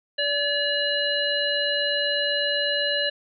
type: harmonic tone with a mistuned harmonic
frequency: 578 Hz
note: D5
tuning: 28 cents flat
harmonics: 1 / 3 / 5 / 7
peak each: -27 / -27 / -27 / -27 dBFS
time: 0.18-3.1 s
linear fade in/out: 10 ms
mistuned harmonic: 3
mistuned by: -22 cents
effects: none